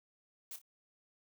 blue noise with echo, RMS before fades -45 dBFS, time 0.51-0.56 s, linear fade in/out 2 ms, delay 28 ms, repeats 2, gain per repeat -10 dB, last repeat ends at 0.616 s, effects none

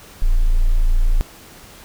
sine tone, 28.55 Hz, A#0, 35 cents flat, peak -9 dBFS, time 0.22-1.21 s, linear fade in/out 0 ms, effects tanh soft clip ceiling -9 dBFS + pink hiss -42 dBFS RMS until 1.84 s

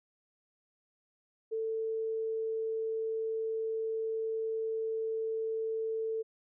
sine tone, 444.9 Hz, A4, 19 cents sharp, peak -31 dBFS, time 1.51-6.23 s, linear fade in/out 20 ms, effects none

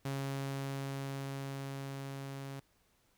sawtooth tone with level ramp, 137.1 Hz, C#3, 19 cents flat, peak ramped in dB -31 to -38 dBFS, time 0.05-2.6 s, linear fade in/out 5 ms, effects pink hiss -72 dBFS RMS until 3.17 s

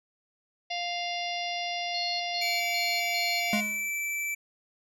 harmonic tone, 698.5 Hz, F5, in tune, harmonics 1 / 3 / 4 / 5 / 6 / 7 / 8, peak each -33 / -37 / -37 / -40 / -44 / -40 / -44 dBFS, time 0.7-3.61 s, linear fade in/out 10 ms
sine tone bursts, 4300 Hz, C8, 47 cents sharp, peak -31 dBFS, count 4, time 1.94-3.4 s, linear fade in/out 5 ms, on 260 ms, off 140 ms
square tone with pitch glide, 2300 to 2324 Hz, D7 to D7, -37 to -19 cents, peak -30 dBFS, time 2.41-4.35 s, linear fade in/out 10 ms, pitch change +18 cents, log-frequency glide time 3.45-3.8 s
square tone with exponential decay, 210 Hz, G#3, 19 cents sharp, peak -24 dBFS, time 3.53-3.9 s, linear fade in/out 2 ms, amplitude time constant 80 ms
effects none

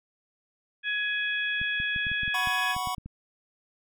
harmonic tone, 838 Hz, G#5, 15 cents sharp, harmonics 2 / 3 / 4, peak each -28 / -32 / -34 dBFS, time 0.83-2.76 s, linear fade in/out 50 ms
clicks, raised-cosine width 5 ms, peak -27 dBFS, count 12, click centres 1.615 / 1.801 / 1.962 / 2.068 / 2.116 / 2.233 / 2.279 / 2.473 / 2.765 / 2.873 / 2.982 / 3.06 s
square chord, F# suspended fourth, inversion none, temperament equal, 740 / 987.8 / 1108.7 Hz, F#5 / B5 / C#6, 0 / 0 / 0 cents, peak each -34 dBFS, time 2.34-2.95 s, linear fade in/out 5 ms
effects none

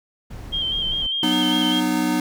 brown noise, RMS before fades -33 dBFS, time 0.3-1.07 s, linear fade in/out 10 ms
sine tone with vibrato, 3168 Hz, G7, 18 cents sharp, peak -21 dBFS, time 0.52-1.81 s, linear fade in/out 20 ms, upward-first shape square, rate 5 Hz, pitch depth 29 cents each way
square chord, B major, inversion second, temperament equal with one note detuned, 185 / 246.9 / 306.1 Hz, F#3 / B3 / D#4, 0 / 0 / -28 cents, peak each -28 / -24 / -22 dBFS, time 1.23-2.2 s, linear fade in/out 2 ms
effects none

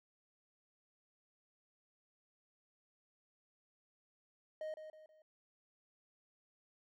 triangle tone with echo, 622.3 Hz, D#5, in tune, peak -38 dBFS, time 4.61-4.74 s, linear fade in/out 2 ms, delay 160 ms, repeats 3, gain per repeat -8 dB, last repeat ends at 5.22 s, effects none

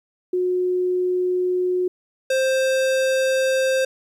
sine / square tone pair in turn, 363.4 / 525.9 Hz, F#4 / C5, -31 / +9 cents, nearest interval tritone, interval 640 cents, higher second, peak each -18 dBFS, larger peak neither, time 0.33-1.88 / 2.3-3.85 s, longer neither, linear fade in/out 5 ms, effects low-pass 10000 Hz 12 dB/octave + 10-bit

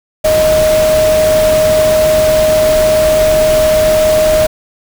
sine tone in noise, 622.3 Hz, D#5, in tune, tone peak -7 dBFS, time 0.24-4.47 s, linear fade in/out 10 ms, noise pink, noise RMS -18 dBFS, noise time 0.24-4.47 s, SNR +8 dB, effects none

